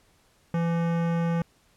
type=tone with hard clipping; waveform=sine; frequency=168.3 Hz; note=E3; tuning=36 cents sharp; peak=-25 dBFS; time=0.54-1.42 s; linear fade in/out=2 ms; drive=18 dB; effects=pink hiss -63 dBFS RMS until 1.76 s + low-pass 12000 Hz 12 dB/octave